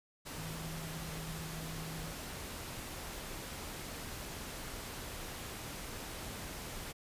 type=tone in noise; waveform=sine; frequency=160.4 Hz; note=E3; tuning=47 cents flat; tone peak=-43 dBFS; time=0.37-2.12 s; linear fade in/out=20 ms; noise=pink; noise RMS=-44 dBFS; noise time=0.25-6.93 s; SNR=-2 dB; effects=resampled to 32000 Hz